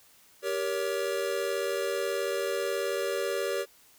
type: chord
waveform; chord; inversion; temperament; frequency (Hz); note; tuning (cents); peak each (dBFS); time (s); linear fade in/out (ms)
square; G diminished; none; just; 392 / 470.4 / 564.5; G4 / Bb4 / Db5; 0 / +16 / +31; -33 / -34 / -33; 0.42-3.66; 50
effects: white hiss -59 dBFS RMS until 3.98 s